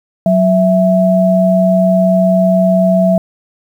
sine tone pair together, 185.01 / 659.3 Hz, F#3 / E5, 0 / 0 cents, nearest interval octave + minor seventh, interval 2200 cents, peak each -10 dBFS, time 0.26-3.18 s, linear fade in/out 2 ms, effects 7-bit

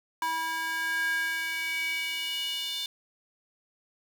square tone with high-pass filter sweep, 324.6 Hz, E4, 27 cents flat, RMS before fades -31 dBFS, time 0.22-2.86 s, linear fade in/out 2 ms, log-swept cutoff 1100 to 3500 Hz, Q 5.3, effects 8-bit

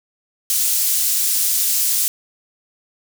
pink high-pass noise, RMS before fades -18 dBFS, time 0.5-2.08 s, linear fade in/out 0 ms, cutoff 7500 Hz, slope 12 dB/octave, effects none

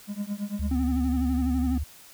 triangle tone with tremolo, 204.5 Hz, G#3, 26 cents flat, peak -23 dBFS, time 0.07-0.71 s, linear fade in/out 50 ms, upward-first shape triangle, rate 8.9 Hz, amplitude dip 100%
sine tone, 72.7 Hz, D2, 17 cents flat, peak -26 dBFS, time 0.59-1.84 s, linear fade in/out 10 ms
triangle tone with vibrato, 254.2 Hz, C4, 50 cents flat, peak -22 dBFS, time 0.71-1.78 s, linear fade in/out 5 ms, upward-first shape sine, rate 12 Hz, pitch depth 69 cents each way
effects white hiss -50 dBFS RMS until 2.13 s

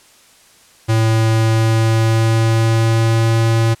square tone with pitch glide, 111.9 to 113.72 Hz, A2 to A#2, +30 to -42 cents, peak -12 dBFS, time 0.88-3.75 s, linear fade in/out 20 ms, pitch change +28 cents, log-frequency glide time 1.36-3.39 s, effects white hiss -48 dBFS RMS until 3.8 s + low-pass 10000 Hz 12 dB/octave

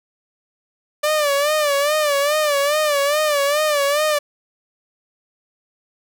sawtooth tone with vibrato, 587.3 Hz, D5, in tune, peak -12 dBFS, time 1.03-4.19 s, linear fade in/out 10 ms, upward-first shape sine, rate 2.4 Hz, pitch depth 88 cents each way, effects none

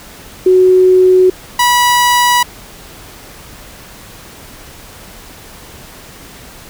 sine / sawtooth tone pair in turn, 370 / 975.3 Hz, F#4 / B5, 0 / -22 cents, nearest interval octave + perfect fourth, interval 1678 cents, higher second, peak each -4 dBFS, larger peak neither, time 0.46-1.3 / 1.59-2.43 s, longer neither, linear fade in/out 5 ms, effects pink hiss -35 dBFS RMS until 6.69 s

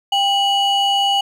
triangle ring-modulated tone, 1864.7 Hz, A#6, in tune, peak -9 dBFS, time 0.12-1.21 s, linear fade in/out 5 ms, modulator 1070 Hz, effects none

